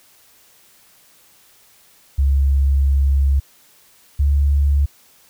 sine tone pair in turn, 68.8 / 70.98 Hz, C#2 / C#2, -12 / +42 cents, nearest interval minor second, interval 54 cents, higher second, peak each -12 dBFS, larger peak neither, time 2.18-3.4 / 4.19-4.86 s, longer first, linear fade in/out 10 ms, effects white hiss -52 dBFS RMS until 5.29 s

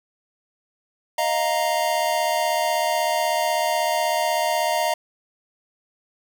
square chord, Eb suspended second, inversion none, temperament equal, 622.3 / 698.5 / 932.3 Hz, Eb5 / F5 / Bb5, 0 / 0 / 0 cents, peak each -25 dBFS, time 1.18-4.94 s, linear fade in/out 5 ms, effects 8-bit

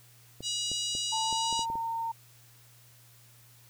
clicks, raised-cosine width 2 ms, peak -29 dBFS, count 8, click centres 0.406 / 0.716 / 0.951 / 1.327 / 1.527 / 1.593 / 1.701 / 1.755 s
harmonic tone, 967 Hz, B5, 37 cents flat, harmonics 3 / 4 / 5 / 6 / 7 / 8 / 9, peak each -34 / -36 / -38 / -40 / -41 / -42 / -43 dBFS, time 0.42-1.66 s, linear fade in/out 50 ms
sine tone with pitch glide, 887 to 913.5 Hz, A5 to A#5, +14 to -35 cents, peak -30 dBFS, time 1.12-2.12 s, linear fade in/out 10 ms, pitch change +51 cents, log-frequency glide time 1.24-1.52 s
effects added 119 Hz sine -58 dBFS peak until 3.69 s + white hiss -59 dBFS RMS until 3.69 s

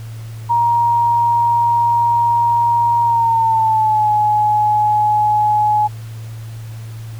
sine tone with pitch glide, 942 to 844.1 Hz, A#5 to G#5, +18 to +28 cents, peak -11 dBFS, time 0.49-5.88 s, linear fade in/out 20 ms, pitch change -190 cents, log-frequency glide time 3.03-4.11 s, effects added 112 Hz sine -27 dBFS peak until 7.19 s + pink hiss -43 dBFS RMS until 7.19 s

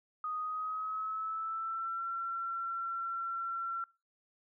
sine tone with pitch glide, 1244.5 to 1357.1 Hz, D#6 to E6, 0 to +50 cents, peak -34 dBFS, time 0.24-3.84 s, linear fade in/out 2 ms, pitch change +150 cents, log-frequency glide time 0.39-2.03 s, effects noise-tail reverb RT60 0.3 s tail -23 dB re dry

